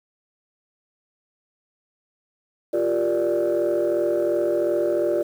sine chord, G minor seventh, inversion third, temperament equal, 349.2 / 392 / 466.2 / 587.3 Hz, F4 / G4 / Bb4 / D5, 0 / 0 / 0 / 0 cents, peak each -22 / -26 / -27 / -21 dBFS, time 2.73-5.23 s, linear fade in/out 10 ms, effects tanh soft clip ceiling -14 dBFS + 8-bit

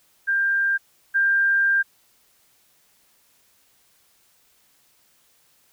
sine tone pair in turn, 1592 / 1592 Hz, G6 / G6, +26 / +26 cents, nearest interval unison, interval 0 cents, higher neither, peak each -18 / -16 dBFS, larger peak second, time 0.27-0.78 / 1.14-1.83 s, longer second, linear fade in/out 20 ms, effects white hiss -61 dBFS RMS until 5.72 s

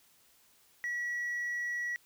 sine tone, 1931 Hz, B6, 39 cents flat, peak -30 dBFS, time 0.84-1.96 s, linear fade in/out 0 ms, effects tanh soft clip ceiling -31 dBFS + white hiss -65 dBFS RMS until 2.05 s

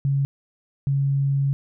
sine tone pair in turn, 138.59 / 138.59 Hz, C#3 / C#3, 0 / 0 cents, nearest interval unison, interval 0 cents, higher neither, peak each -18 dBFS, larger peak neither, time 0.05-0.25 / 0.87-1.53 s, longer second, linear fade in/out 0 ms, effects none

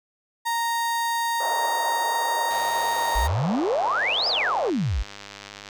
35% pulse tone, 930 Hz, A#5, 4 cents flat, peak -21 dBFS, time 0.45-3.28 s, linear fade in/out 20 ms
white band-pass noise, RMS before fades -31 dBFS, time 1.4-4.7 s, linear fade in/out 5 ms, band 550 to 920 Hz, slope 24 dB/octave
click train, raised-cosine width 0.2 ms, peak -21 dBFS, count 322, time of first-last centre 2.51-5.688 s, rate 101 Hz
sine exponential two-way sweep, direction up then down, 45.48 to 5240 to 45.48 Hz, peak -21 dBFS, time 3.15-5.03 s, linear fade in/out 10 ms, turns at 4.28 s
effects none

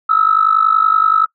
sine tone with amplitude modulation, 1300 Hz, E6, 24 cents flat, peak -5 dBFS, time 0.09-1.26 s, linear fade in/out 10 ms, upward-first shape sine, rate 50.6 Hz, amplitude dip 85%, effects noise-tail reverb RT60 0.1 s tail -23 dB re dry + tanh soft clip ceiling -1 dBFS

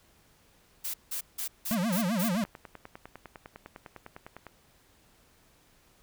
blue noise bursts, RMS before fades -34 dBFS, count 6, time 0.84-2.29 s, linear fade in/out 10 ms, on 100 ms, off 170 ms
square tone with vibrato, 201.9 Hz, G#3, 49 cents flat, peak -27 dBFS, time 1.71-2.44 s, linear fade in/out 0 ms, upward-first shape sine, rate 7.7 Hz, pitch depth 270 cents each way
click train, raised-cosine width 0.5 ms, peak -28 dBFS, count 22, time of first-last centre 2.35-4.467 s, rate 9.92 Hz
effects pink hiss -63 dBFS RMS until 6.02 s

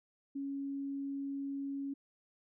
sine tone, 277.2 Hz, C#4, in tune, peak -36 dBFS, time 0.35-1.94 s, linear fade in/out 10 ms, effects none

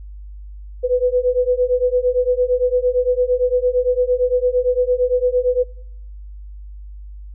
sine beating tone pair, 493.9 / 502.7 Hz, B4 / B4, 0 / +31 cents, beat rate 8.8 Hz, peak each -17 dBFS, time 0.83-5.64 s, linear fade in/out 20 ms, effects noise-tail reverb RT60 0.9 s tail -26 dB re dry + added 50 Hz sine -32 dBFS peak until 7.34 s

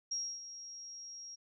sine tone with ADSR envelope, 5610 Hz, F8, 7 cents sharp, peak -33 dBFS, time 0.11-1.36 s, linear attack 9 ms, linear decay 280 ms, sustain -12 dB, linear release 18 ms, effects none

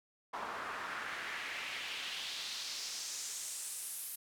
pink noise with band-pass filter sweep, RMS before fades -42 dBFS, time 0.33-4.16 s, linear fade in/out 10 ms, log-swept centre 1000 to 12000 Hz, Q 2, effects none

